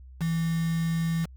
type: tone with quantisation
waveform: sine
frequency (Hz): 164.81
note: E3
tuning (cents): 0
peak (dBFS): -24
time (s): 0.2-1.26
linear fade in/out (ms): 20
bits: 6
effects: added 64 Hz sine -44 dBFS peak until 1.36 s